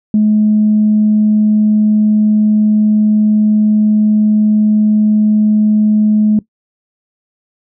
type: tone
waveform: sine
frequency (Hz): 212.8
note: G#3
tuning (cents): +42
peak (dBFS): -6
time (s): 0.14-6.39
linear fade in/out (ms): 2
effects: noise-tail reverb RT60 0.1 s tail -19 dB re dry + tanh soft clip ceiling -2 dBFS